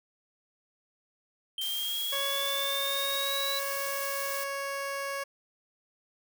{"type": "exponential sweep", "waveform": "triangle", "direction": "up", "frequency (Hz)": [3136, 3963], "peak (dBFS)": -30, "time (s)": [1.58, 3.59], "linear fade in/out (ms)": 2}
{"type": "noise", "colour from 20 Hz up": "blue", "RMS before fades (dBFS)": -37, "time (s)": [1.61, 4.44], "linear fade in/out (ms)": 5}
{"type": "tone", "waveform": "15% pulse", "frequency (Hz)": 554.4, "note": "C#5", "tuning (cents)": 0, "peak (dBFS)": -26, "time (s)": [2.12, 5.24], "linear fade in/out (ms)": 10}
{"effects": []}